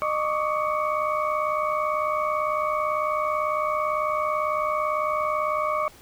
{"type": "tone cluster", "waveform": "sine", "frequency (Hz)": [612, 1115, 1175, 1253, 2238], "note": ["D#5", "C#6", "D6", "D#6", "C#7"], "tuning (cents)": [-29, 10, 1, 12, 16], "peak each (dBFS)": [-27, -27, -28, -33, -35], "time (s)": [0.02, 5.88], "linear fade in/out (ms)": 0, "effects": ["pink hiss -50 dBFS RMS until 6.01 s"]}